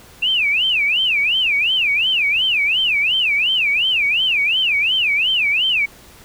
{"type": "tone with vibrato", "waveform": "sine", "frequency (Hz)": 2646, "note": "E7", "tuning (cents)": 6, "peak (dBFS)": -14, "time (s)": [0.22, 5.86], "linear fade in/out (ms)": 10, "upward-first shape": "sine", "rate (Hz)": 2.8, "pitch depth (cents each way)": 290, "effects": ["pink hiss -44 dBFS RMS until 6.24 s"]}